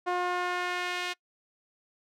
sawtooth tone with band-pass filter sweep, 357.7 Hz, F4, 41 cents sharp, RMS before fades -31 dBFS, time 0.06-1.14 s, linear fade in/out 20 ms, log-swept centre 890 to 2900 Hz, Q 1.1, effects noise-tail reverb RT60 0.1 s tail -24 dB re dry

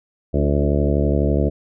harmonic tone with a mistuned harmonic, 72 Hz, D2, 34 cents flat, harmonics 1 / 2 / 3 / 4 / 5 / 6 / 7 / 8 / 9, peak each -19 / -22 / -24 / -25 / -26 / -27 / -27 / -28 / -29 dBFS, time 0.33-1.5 s, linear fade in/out 20 ms, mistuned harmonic 5, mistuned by -23 cents, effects none

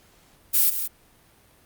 violet noise with echo, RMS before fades -18 dBFS, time 0.53-0.71 s, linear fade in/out 20 ms, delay 170 ms, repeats 1, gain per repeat -9 dB, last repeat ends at 0.88 s, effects pink hiss -57 dBFS RMS until 1.65 s + Opus 48 kbps

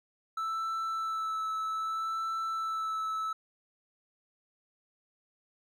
triangle tone with vibrato, 1317 Hz, E6, 2 cents flat, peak -29 dBFS, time 0.37-3.33 s, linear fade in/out 5 ms, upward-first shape sine, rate 0.63 Hz, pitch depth 15 cents each way, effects none

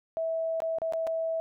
sine tone with dropouts, 652 Hz, E5, 19 cents flat, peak -27 dBFS, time 0.17-1.4 s, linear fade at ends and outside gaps 0 ms, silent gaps 0.603-0.62 / 0.785-0.818 / 0.924-0.935 / 1.069-1.073 s, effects none

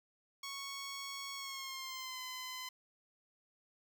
10% pulse tone with pitch glide, 1107 to 1021 Hz, C#6 to C6, -3 to -43 cents, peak -34 dBFS, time 0.43-2.69 s, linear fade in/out 5 ms, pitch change -140 cents, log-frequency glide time 1.35-2.21 s, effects none

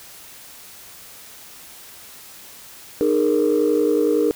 sine chord, D# suspended fourth, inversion none, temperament equal with one note detuned, 306 / 415.3 / 466.2 Hz, D#4 / G#4 / A#4, -29 / 0 / 0 cents, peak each -19 / -19 / -18 dBFS, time 3.01-4.31 s, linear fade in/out 0 ms, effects tanh soft clip ceiling -9 dBFS + white hiss -42 dBFS RMS until 4.35 s

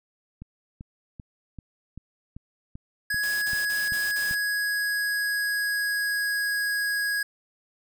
click train, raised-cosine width 5 ms, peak -27 dBFS, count 11, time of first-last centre 0.42-4.311 s, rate 2.57 Hz
square tone with pitch glide, 1670 to 1655.6 Hz, G#6 to G#6, +9 to -6 cents, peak -25 dBFS, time 3.1-7.23 s, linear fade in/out 5 ms, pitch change -15 cents, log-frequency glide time 3.38-6.55 s
white noise bursts, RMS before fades -38 dBFS, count 5, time 3.23-4.348 s, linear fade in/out 5 ms, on 190 ms, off 42 ms
effects none

